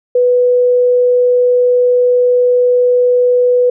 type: tone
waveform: sine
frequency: 493.9 Hz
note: B4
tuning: in tune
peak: -7 dBFS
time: 0.15-3.7 s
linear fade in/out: 5 ms
effects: none